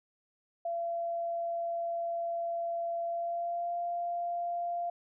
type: tone with pitch glide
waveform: sine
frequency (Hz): 680 to 693.5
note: F5 to F5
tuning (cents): -46 to -12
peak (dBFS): -31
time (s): 0.65-4.9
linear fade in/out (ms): 5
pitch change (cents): +34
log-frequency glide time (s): 3.04-3.75
effects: none